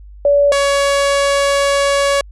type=tone pair in turn; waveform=sine / sawtooth; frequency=572 / 561.5 Hz; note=D5 / C#5; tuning=-46 / +22 cents; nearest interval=unison; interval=32 cents; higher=first; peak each=-8 dBFS; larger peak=neither; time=0.25-0.52 / 0.52-2.21 s; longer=second; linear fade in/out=2 ms; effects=added 50 Hz sine -34 dBFS peak until 2.31 s + resampled to 24000 Hz